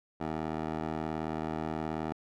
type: tone with band-pass filter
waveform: 15% pulse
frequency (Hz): 78.7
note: D#2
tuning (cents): +20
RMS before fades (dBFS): -35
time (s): 0.2-2.13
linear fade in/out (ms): 10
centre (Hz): 590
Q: 0.9
effects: none